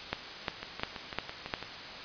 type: two click trains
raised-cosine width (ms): 0.3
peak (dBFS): -21 / -13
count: 7 / 5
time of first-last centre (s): 0.63-1.627 / 0.13-1.538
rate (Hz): 6.02 / 2.84
effects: white hiss -42 dBFS RMS until 2.04 s + resampled to 11025 Hz